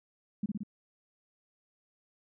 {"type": "tone with echo", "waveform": "sine", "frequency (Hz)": 206.1, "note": "G#3", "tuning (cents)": -13, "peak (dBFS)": -28, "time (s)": [0.43, 0.46], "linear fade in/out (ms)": 5, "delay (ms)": 58, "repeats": 3, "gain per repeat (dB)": -2, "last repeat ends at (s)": 0.634, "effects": []}